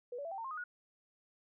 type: tone with pitch steps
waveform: sine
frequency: 487.6 / 569.9 / 666.1 / 778.5 / 909.9 / 1063.5 / 1243 / 1452.7 Hz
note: B4 / C#5 / E5 / G5 / A#5 / C6 / D#6 / F#6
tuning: -22 / +48 / +18 / -12 / -42 / +28 / -2 / -32 cents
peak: -39 dBFS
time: 0.12-0.64 s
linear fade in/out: 5 ms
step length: 65 ms
effects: none